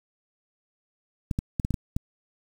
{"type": "clicks", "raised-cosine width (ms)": 5, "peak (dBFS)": -13, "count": 7, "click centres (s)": [1.312, 1.389, 1.598, 1.649, 1.707, 1.742, 1.965], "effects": ["7-bit"]}